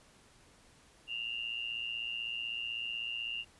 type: tone with amplitude modulation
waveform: sine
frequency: 2794 Hz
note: F7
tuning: in tune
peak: -32 dBFS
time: 1.07-3.45 s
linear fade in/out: 50 ms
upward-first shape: sine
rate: 116 Hz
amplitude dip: 75%
effects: pink hiss -62 dBFS RMS until 3.59 s + resampled to 24000 Hz